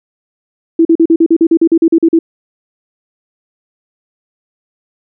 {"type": "tone bursts", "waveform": "sine", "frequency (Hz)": 329.6, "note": "E4", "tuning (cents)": 0, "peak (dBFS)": -4, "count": 14, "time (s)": [0.79, 2.19], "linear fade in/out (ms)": 5, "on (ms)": 61, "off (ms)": 42, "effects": []}